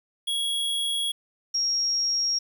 square / sine tone pair in turn, 3324 / 5590 Hz, G#7 / F8, +1 / +1 cents, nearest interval major sixth, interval 900 cents, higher second, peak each -25 / -22 dBFS, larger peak second, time 0.27-1.12 / 1.54-2.39 s, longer neither, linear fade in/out 10 ms, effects 9-bit

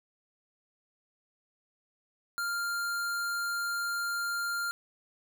square tone, 1396.9 Hz, F6, in tune, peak -31 dBFS, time 2.38-4.71 s, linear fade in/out 0 ms, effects none

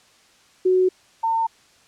sine tone pair in turn, 370 / 904.8 Hz, F#4 / A5, 0 / +48 cents, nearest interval octave + minor third, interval 1548 cents, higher second, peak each -14 / -18 dBFS, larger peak first, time 0.65-0.89 / 1.23-1.47 s, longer neither, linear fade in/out 10 ms, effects white hiss -55 dBFS RMS until 1.87 s + low-pass 7000 Hz 12 dB/octave

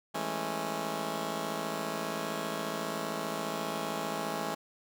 10% pulse chord, A major seventh, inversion second, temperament just, 165 / 206.2 / 220 / 275 Hz, E3 / G#3 / A3 / C#4, +2 / -12 / 0 / -14 cents, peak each -31 dBFS, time 0.14-4.55 s, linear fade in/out 10 ms, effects none

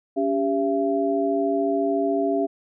sine tone cluster, 282.1 / 395.9 / 674 Hz, C#4 / G4 / E5, +30 / +17 / +38 cents, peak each -24 dBFS, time 0.16-2.47 s, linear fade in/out 20 ms, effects none

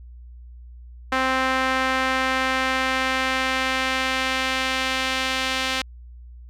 sawtooth tone with band-pass filter sweep, 261.6 Hz, C4, in tune, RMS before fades -23 dBFS, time 1.12-5.82 s, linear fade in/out 5 ms, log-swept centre 1500 to 3100 Hz, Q 1.1, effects added 60 Hz sine -39 dBFS peak until 6.49 s

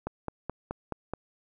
click train, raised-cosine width 1 ms, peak -18 dBFS, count 6, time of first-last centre 0.07-1.136 s, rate 4.69 Hz, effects none

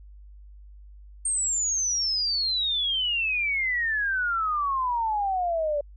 sine exponential sweep, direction down, 8700 to 570 Hz, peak -23 dBFS, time 1.25-5.81 s, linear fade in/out 5 ms, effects added 50 Hz sine -44 dBFS peak until 5.96 s

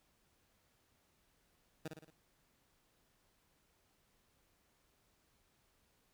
15% pulse tone with echo, 157.9 Hz, D#3, 26 cents sharp, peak -34 dBFS, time 1.85-1.88 s, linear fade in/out 5 ms, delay 56 ms, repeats 4, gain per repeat -5 dB, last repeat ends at 2.104 s, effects pink hiss -75 dBFS RMS until 6.13 s

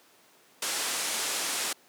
white low-pass noise, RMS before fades -31 dBFS, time 0.62-1.73 s, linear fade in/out 5 ms, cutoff 10000 Hz, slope 24 dB/octave, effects pink hiss -59 dBFS RMS until 1.88 s + high-pass 300 Hz 12 dB/octave

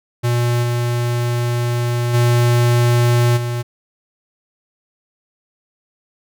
square tone with level steps, 120.2 Hz, B2, 46 cents flat, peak -15 / -17 / -12 / -20 dBFS, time 0.23-3.63 s, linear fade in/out 20 ms, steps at 0.62 / 2.13 / 3.36 s, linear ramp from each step 20 ms, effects none

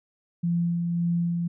sine tone with tremolo, 171.3 Hz, F3, 33 cents flat, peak -21 dBFS, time 0.43-1.48 s, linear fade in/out 10 ms, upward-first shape sine, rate 1.8 Hz, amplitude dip 30%, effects none

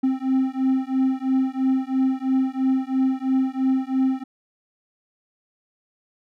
triangle beating tone pair, 261.6 / 264.6 Hz, C4 / C4, 0 / +20 cents, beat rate 3 Hz, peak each -20 dBFS, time 0.03-4.24 s, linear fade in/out 10 ms, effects none

